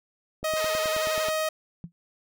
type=click train; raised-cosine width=2 ms; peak=-25 dBFS; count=9; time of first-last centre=0.43-1.286 s; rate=9.35 Hz
type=tone; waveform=sawtooth; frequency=628 Hz; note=D#5; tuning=16 cents sharp; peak=-21 dBFS; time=0.44-1.49 s; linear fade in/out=5 ms
type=tone with vibrato; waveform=5% pulse; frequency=480 Hz; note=B4; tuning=49 cents flat; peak=-22 dBFS; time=0.56-1.3 s; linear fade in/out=10 ms; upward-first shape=sine; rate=11 Hz; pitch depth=190 cents each way
type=tone with exponential decay; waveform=sine; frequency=170.1 Hz; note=F3; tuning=45 cents flat; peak=-30 dBFS; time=1.84-1.92 s; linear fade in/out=0 ms; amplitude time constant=16 ms
effects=none